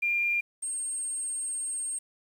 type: tone pair in turn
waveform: sine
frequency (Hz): 2397 / 8542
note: D7 / C9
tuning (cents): +35 / +35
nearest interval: octave + minor seventh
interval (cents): 2200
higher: second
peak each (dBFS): -24 / -30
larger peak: first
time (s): 0.02-0.41 / 0.62-1.99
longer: second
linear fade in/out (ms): 10
effects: 9-bit